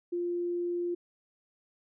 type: tone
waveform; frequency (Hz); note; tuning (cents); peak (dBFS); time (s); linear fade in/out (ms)
sine; 349.2; F4; 0; -29; 0.12-0.95; 10
effects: none